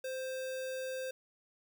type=tone with sample-and-hold; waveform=sine; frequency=520 Hz; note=C5; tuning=11 cents flat; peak=-36 dBFS; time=0.04-1.11 s; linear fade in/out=5 ms; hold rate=2100 Hz; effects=none